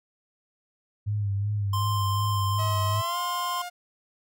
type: tone with vibrato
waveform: sine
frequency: 101.9 Hz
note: G#2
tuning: 32 cents flat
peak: -24 dBFS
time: 1.06-3.02 s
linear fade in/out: 20 ms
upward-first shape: sine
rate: 2.7 Hz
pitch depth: 50 cents each way
type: tone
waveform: square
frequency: 1046.5 Hz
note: C6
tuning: in tune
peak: -28 dBFS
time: 1.73-3.62 s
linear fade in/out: 5 ms
type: tone with pitch glide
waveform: sawtooth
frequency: 640 to 710.1 Hz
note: D#5 to F5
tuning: +49 to +29 cents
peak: -30 dBFS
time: 2.58-3.7 s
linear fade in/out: 20 ms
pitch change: +180 cents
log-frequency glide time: 2.93-3.18 s
effects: none